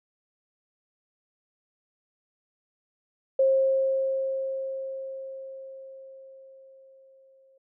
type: tone with exponential decay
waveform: sine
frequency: 534 Hz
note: C5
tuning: 35 cents sharp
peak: -17 dBFS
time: 3.39-7.58 s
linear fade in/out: 5 ms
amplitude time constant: 910 ms
effects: none